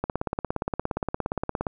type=click train; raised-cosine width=1 ms; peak=-12 dBFS; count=29; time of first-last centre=0.04-1.668 s; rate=17.2 Hz; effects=none